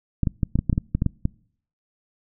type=clicks; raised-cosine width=5 ms; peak=-8 dBFS; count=12; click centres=0.233 / 0.272 / 0.432 / 0.556 / 0.59 / 0.697 / 0.729 / 0.779 / 0.95 / 1.021 / 1.063 / 1.254 s; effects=noise-tail reverb RT60 0.6 s tail -26 dB re dry